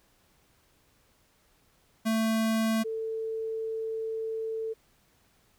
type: tone pair in turn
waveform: square / sine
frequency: 222.5 / 445 Hz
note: A3 / A4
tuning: +20 / +20 cents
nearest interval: octave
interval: 1200 cents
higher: second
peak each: -25 / -30 dBFS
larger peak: first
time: 2.05-2.84 / 2.84-4.74 s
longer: second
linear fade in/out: 20 ms
effects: pink hiss -66 dBFS RMS until 5.58 s